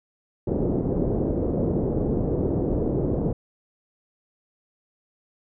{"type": "low-pass noise", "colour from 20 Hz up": "white", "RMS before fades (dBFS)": -24, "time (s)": [0.47, 3.33], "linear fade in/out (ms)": 5, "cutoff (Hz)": 450, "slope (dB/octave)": 24, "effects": []}